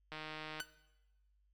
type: click train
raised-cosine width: 0.3 ms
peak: -29 dBFS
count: 76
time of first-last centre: 0.12-0.604 s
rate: 155 Hz
type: tone with exponential decay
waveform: sawtooth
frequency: 1500 Hz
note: F#6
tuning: 23 cents sharp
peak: -31 dBFS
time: 0.6-0.68 s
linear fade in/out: 1 ms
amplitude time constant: 16 ms
effects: noise-tail reverb RT60 1.0 s tail -17 dB re dry + added 50 Hz sine -70 dBFS peak until 1.53 s